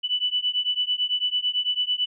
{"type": "beating tone pair", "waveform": "sine", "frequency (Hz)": [2972, 2981], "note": ["F#7", "F#7"], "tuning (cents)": [7, 12], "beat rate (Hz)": 9, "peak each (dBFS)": -25, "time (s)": [0.03, 2.06], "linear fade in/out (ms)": 20, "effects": []}